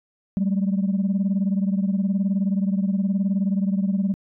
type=beating tone pair; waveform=sine; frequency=191.4 / 210.4 Hz; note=G3 / G#3; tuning=-41 / +23 cents; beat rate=19 Hz; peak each=-19 / -23 dBFS; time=0.37-4.14 s; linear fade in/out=0 ms; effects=tanh soft clip ceiling -15 dBFS